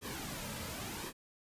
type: noise with flanger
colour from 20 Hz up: pink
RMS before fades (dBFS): -42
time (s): 0.01-1.13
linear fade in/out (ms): 50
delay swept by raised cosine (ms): 1.4 to 2.8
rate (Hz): 0.92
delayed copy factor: -0.6
effects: resampled to 32000 Hz